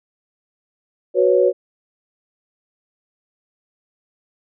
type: chord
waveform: sine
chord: F# suspended fourth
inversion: none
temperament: just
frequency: 370 / 493.3 / 555 Hz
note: F#4 / B4 / C#5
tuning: 0 / -2 / +2 cents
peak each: -16 dBFS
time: 1.14-1.53 s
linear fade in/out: 50 ms
effects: none